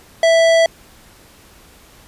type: tone with hard clipping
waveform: sine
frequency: 659.3 Hz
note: E5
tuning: in tune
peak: -11 dBFS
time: 0.23-0.66 s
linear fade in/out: 2 ms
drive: 16 dB
effects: pink hiss -46 dBFS RMS until 2.07 s + resampled to 32000 Hz